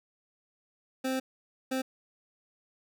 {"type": "tone bursts at uneven times", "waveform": "25% pulse", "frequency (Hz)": 261.6, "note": "C4", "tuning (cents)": 0, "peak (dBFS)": -25, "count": 2, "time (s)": [[1.04, 1.2], [1.71, 1.82]], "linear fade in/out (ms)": 10, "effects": []}